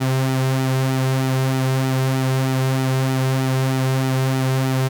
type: tone with flanger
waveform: sawtooth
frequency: 131.7 Hz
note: C3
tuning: 12 cents sharp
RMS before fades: -19 dBFS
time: 0-4.89 s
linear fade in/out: 20 ms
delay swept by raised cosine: 1.8 to 3.6 ms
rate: 3.2 Hz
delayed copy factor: -0.55
effects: none